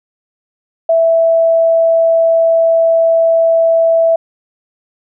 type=tone; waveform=sine; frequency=659.3 Hz; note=E5; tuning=in tune; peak=-7 dBFS; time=0.89-4.16 s; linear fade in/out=5 ms; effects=none